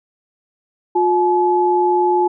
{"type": "tone pair together", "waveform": "sine", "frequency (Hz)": [357.3, 855.5], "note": ["F4", "A5"], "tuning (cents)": [40, -49], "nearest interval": "octave + minor third", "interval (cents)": 1511, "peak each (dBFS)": -15, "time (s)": [0.95, 2.28], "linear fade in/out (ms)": 10, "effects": []}